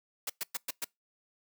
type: noise bursts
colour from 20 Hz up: white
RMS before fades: -34 dBFS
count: 5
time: 0.27-0.845 s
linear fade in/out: 5 ms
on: 27 ms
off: 110 ms
effects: noise-tail reverb RT60 0.2 s tail -26 dB re dry + high-pass 200 Hz 12 dB/octave